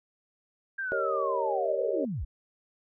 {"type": "linear sweep", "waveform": "sine", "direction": "down", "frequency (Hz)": [1609, 39.41], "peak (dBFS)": -30, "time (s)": [0.78, 2.25], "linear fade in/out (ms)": 10}
{"type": "chord", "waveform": "sine", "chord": "Eb dominant seventh", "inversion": "first", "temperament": "equal", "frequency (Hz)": [392, 466.2, 554.4, 622.3], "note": ["G4", "Bb4", "Db5", "Eb5"], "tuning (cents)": [0, 0, 0, 0], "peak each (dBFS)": [-34, -33, -31, -34], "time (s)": [0.92, 2.05], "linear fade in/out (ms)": 0}
{"effects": []}